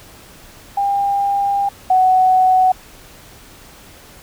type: tone pair in turn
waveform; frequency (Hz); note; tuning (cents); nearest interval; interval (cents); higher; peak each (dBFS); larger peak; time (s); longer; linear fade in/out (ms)
sine; 800 / 745.2; G5 / F#5; +35 / +12; minor second; 123; first; -14 / -9; second; 0.77-1.69 / 1.9-2.72; first; 5
effects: pink hiss -42 dBFS RMS until 4.22 s